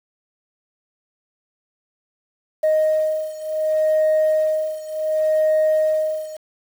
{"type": "beating tone pair", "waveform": "sine", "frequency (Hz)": [622.3, 622.98], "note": ["D#5", "D#5"], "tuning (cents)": [0, 2], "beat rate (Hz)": 0.68, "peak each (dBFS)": [-17, -19], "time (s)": [2.63, 6.37], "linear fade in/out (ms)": 10, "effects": ["tanh soft clip ceiling -12 dBFS", "7-bit"]}